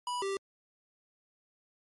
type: tone pair in turn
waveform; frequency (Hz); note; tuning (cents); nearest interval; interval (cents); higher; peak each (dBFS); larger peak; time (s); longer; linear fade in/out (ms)
square; 981 / 391.9; B5 / G4; -12 / 0; octave + major third; 1588; first; -33 / -32; second; 0.07-0.22 / 0.22-0.37; neither; 2
effects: MP3 48 kbps